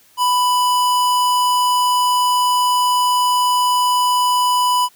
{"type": "tone", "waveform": "square", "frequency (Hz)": 992, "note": "B5", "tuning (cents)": 7, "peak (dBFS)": -14, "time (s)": [0.17, 4.89], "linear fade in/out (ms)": 50, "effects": ["white hiss -52 dBFS RMS until 4.95 s"]}